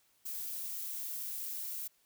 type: noise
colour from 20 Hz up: violet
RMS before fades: -40 dBFS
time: 0.25-1.88 s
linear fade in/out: 10 ms
effects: white hiss -71 dBFS RMS until 2.05 s